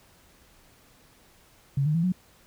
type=tone with pitch steps; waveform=sine; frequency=138.59 / 152.01 / 166.73 / 182.87 Hz; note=C#3 / D#3 / E3 / F#3; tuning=0 / -40 / +20 / -20 cents; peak=-21 dBFS; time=1.77-2.122 s; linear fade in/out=5 ms; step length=88 ms; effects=pink hiss -58 dBFS RMS until 2.46 s